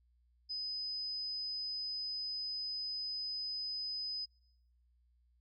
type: tone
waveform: sine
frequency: 5020 Hz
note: D#8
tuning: 15 cents sharp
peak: -37 dBFS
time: 0.49-4.26 s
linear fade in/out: 20 ms
effects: noise-tail reverb RT60 0.8 s tail -26 dB re dry + added 60 Hz sine -68 dBFS peak until 5.4 s